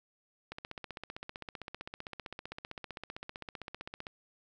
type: click train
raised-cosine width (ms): 0.3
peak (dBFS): -25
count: 56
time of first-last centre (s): 0.52-4.068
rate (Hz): 15.5
effects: none